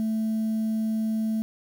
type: tone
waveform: sine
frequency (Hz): 220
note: A3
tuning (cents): 0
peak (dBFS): -21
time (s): 0-1.42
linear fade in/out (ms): 0
effects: tanh soft clip ceiling -22 dBFS + 8-bit